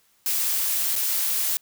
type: noise with dropouts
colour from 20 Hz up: blue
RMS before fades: -24 dBFS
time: 0.26-1.57 s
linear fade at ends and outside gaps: 1 ms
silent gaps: 0.956-0.961 s
effects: white hiss -63 dBFS RMS until 1.61 s